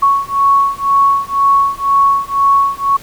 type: beating tone pair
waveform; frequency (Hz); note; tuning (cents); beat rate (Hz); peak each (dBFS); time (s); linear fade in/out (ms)
sine; 1108.7 / 1110.7; C#6 / C#6; 0 / +3; 2; -12; 0.02-2.97; 10
effects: pink hiss -37 dBFS RMS until 3.02 s